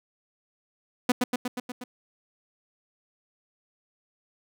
sawtooth tone with echo, 248.5 Hz, B3, 11 cents sharp, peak -14 dBFS, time 1.09-1.12 s, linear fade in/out 5 ms, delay 120 ms, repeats 6, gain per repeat -3 dB, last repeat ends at 1.84 s, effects none

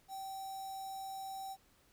square tone with notch filter, 774 Hz, G5, 22 cents flat, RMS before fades -44 dBFS, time 0.08-1.57 s, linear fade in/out 50 ms, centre 2400 Hz, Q 0.98, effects pink hiss -69 dBFS RMS until 1.92 s

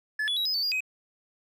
triangle tone with pitch steps, 1723 / 3413 / 3871 / 5040 / 4528 / 4831 / 2524 Hz, A6 / G#7 / B7 / D#8 / C#8 / D8 / D#7, -37 / +47 / -35 / +21 / +36 / +48 / +24 cents, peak -24 dBFS, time 0.19-0.806 s, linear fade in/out 5 ms, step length 88 ms, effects none

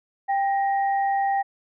sine tone pair together, 790 / 1878.9 Hz, G5 / A#6, +13 / +13 cents, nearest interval octave + minor third, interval 1500 cents, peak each -20 / -32 dBFS, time 0.28-1.43 s, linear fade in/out 20 ms, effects none

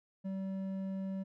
sine tone with hard clipping, 192 Hz, G3, 36 cents flat, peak -37 dBFS, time 0.24-1.24 s, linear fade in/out 20 ms, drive 6 dB, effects none

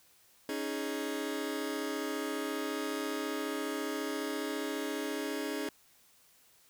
sawtooth chord, C# suspended second, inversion none, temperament just, 277.2 / 311.8 / 415.8 Hz, C#4 / D#4 / G#4, 0 / +4 / +2 cents, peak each -34 dBFS, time 0.49-5.69 s, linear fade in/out 2 ms, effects white hiss -64 dBFS RMS until 6.69 s

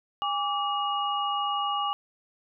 sine tone cluster, 814 / 1161 / 2881 Hz, G#5 / D6 / F#7, -35 / -20 / -47 cents, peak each -30 / -28 / -33 dBFS, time 0.22-1.93 s, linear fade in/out 0 ms, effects none

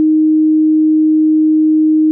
sine tone, 311.1 Hz, D#4, in tune, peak -7 dBFS, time 0-2.11 s, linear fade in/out 0 ms, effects none

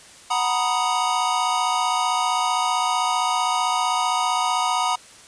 square chord, B major seventh, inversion second, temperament equal, 740 / 932.3 / 987.8 / 1244.5 Hz, F#5 / A#5 / B5 / D#6, 0 / 0 / 0 / 0 cents, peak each -26 dBFS, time 0.3-4.96 s, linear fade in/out 10 ms, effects white hiss -46 dBFS RMS until 5.27 s + resampled to 22050 Hz

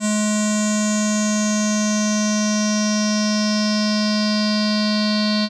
square tone with low-pass filter sweep, 211.4 Hz, G#3, 31 cents sharp, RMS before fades -19 dBFS, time 0-5.49 s, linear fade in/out 50 ms, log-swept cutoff 7600 to 4400 Hz, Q 8.4, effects none

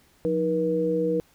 sine tone cluster, 177.4 / 315.1 / 480.8 Hz, F3 / D#4 / B4, +27 / +22 / -46 cents, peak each -29 / -28 / -23 dBFS, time 0.25-1.2 s, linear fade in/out 0 ms, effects pink hiss -60 dBFS RMS until 1.34 s

